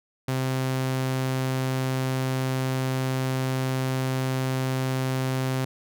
sawtooth tone, 130.81 Hz, C3, in tune, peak -20 dBFS, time 0.28-5.65 s, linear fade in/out 5 ms, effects none

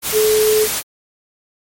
sine tone in noise, 430.2 Hz, A4, 39 cents flat, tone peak -11 dBFS, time 0.12-0.68 s, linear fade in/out 50 ms, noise white, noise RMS -20 dBFS, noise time 0.02-0.83 s, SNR +6 dB, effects MP3 64 kbps

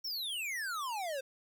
square exponential sweep, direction down, 5660 to 514 Hz, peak -36 dBFS, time 0.04-1.21 s, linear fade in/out 10 ms, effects 11-bit

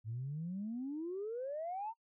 sine exponential sweep, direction up, 105.6 to 931 Hz, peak -37 dBFS, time 0.04-1.94 s, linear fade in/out 50 ms, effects noise-tail reverb RT60 0.1 s tail -26 dB re dry + tanh soft clip ceiling -33 dBFS

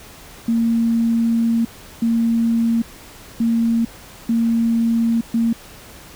sine tone bursts at uneven times, 230.1 Hz, A#3, 22 cents flat, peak -14 dBFS, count 5, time 0.48-1.65 / 2.02-2.82 / 3.4-3.85 / 4.29-5.21 / 5.34-5.53 s, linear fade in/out 5 ms, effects pink hiss -41 dBFS RMS until 6.15 s

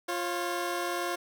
15% pulse tone pair together, 349.2 / 544.5 Hz, F4 / C#5, 0 / -31 cents, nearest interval minor sixth, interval 769 cents, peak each -25 / -29 dBFS, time 0.08-1.16 s, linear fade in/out 10 ms, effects none

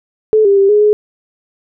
sine tone with pitch steps, 433.2 / 398.3 / 393.4 / 417.7 / 420.4 Hz, A4 / G4 / G4 / G#4 / G#4, -27 / +28 / +6 / +10 / +21 cents, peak -6 dBFS, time 0.33-0.93 s, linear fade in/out 0 ms, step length 120 ms, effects none

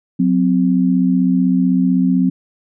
sine tone pair together, 183.14 / 259 Hz, F#3 / C4, -17 / -17 cents, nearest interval tritone, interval 600 cents, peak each -14 dBFS, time 0.19-2.3 s, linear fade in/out 10 ms, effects none

